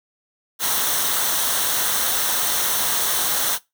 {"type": "noise with comb filter", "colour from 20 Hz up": "white", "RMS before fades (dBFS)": -21, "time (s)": [0.59, 3.59], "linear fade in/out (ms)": 50, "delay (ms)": 0.41, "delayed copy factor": -0.55, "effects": ["noise-tail reverb RT60 0.2 s tail -20 dB re dry"]}